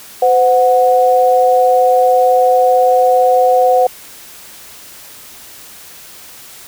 sine tone pair together, 510.6 / 735 Hz, C5 / F#5, -42 / -12 cents, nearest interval tritone, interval 630 cents, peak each -10 dBFS, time 0.22-3.87 s, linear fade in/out 5 ms, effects white hiss -36 dBFS RMS until 6.67 s

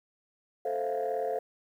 sine chord, F major seventh, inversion first, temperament equal with one note detuned, 440 / 523.3 / 661.9 / 698.5 Hz, A4 / C5 / E5 / F5, 0 / 0 / +7 / 0 cents, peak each -32 / -32 / -38 / -32 dBFS, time 0.65-1.39 s, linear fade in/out 5 ms, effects tanh soft clip ceiling -23 dBFS + 10-bit

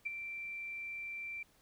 sine tone with ADSR envelope, 2349 Hz, D7, in tune, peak -32 dBFS, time 0.05-1.43 s, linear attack 16 ms, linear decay 17 ms, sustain -8 dB, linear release 4 ms, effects pink hiss -68 dBFS RMS until 1.61 s

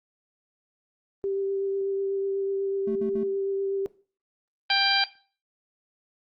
sine tone with vibrato, 392 Hz, G4, in tune, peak -25 dBFS, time 1.24-3.86 s, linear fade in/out 0 ms, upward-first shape triangle, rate 8.1 Hz, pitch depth 14 cents each way
triangle tone bursts, 220 Hz, A3, in tune, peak -27 dBFS, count 3, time 2.87-3.236 s, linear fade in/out 5 ms, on 86 ms, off 54 ms
harmonic tone, 790 Hz, G5, 13 cents sharp, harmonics 1 / 2 / 3 / 4 / 5 / 6, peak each -27 / -27 / -27 / -27 / -27 / -27 dBFS, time 4.7-5.04 s, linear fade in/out 2 ms
effects noise-tail reverb RT60 0.4 s tail -18 dB re dry + Opus 24 kbps

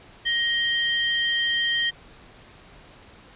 sine tone pair together, 1877 / 3157 Hz, A#6 / G7, +11 / +12 cents, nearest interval major sixth, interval 901 cents, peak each -24 / -23 dBFS, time 0.25-1.91 s, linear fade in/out 20 ms, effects pink hiss -49 dBFS RMS until 3.35 s + resampled to 8000 Hz

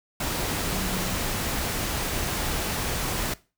sine tone in noise, 186.9 Hz, F#3, 18 cents sharp, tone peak -32 dBFS, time 0.72-1.14 s, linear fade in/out 5 ms, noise pink, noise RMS -28 dBFS, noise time 0.2-3.34 s, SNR -7 dB, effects noise-tail reverb RT60 0.3 s tail -19 dB re dry

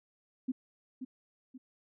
sine tone with echo, 257.2 Hz, C4, 30 cents flat, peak -29 dBFS, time 0.48-0.52 s, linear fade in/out 10 ms, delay 530 ms, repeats 2, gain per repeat -8 dB, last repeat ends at 1.58 s, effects none

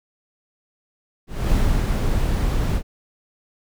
brown noise with ADSR envelope, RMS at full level -17 dBFS, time 1.27-2.83 s, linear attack 260 ms, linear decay 290 ms, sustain -3 dB, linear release 72 ms, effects none

